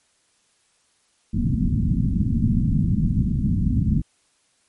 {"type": "low-pass noise", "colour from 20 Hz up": "white", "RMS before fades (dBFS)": -20, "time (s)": [1.33, 4.02], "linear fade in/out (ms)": 10, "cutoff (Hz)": 240, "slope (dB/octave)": 48, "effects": ["white hiss -64 dBFS RMS until 4.68 s", "MP3 48 kbps"]}